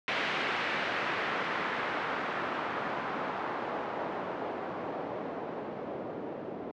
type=noise with low-pass filter sweep; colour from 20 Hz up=white; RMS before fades=-34 dBFS; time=0.08-6.71 s; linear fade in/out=0 ms; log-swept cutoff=2500 to 450 Hz; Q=1; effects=high-pass 200 Hz 12 dB/octave + low-pass 4000 Hz 12 dB/octave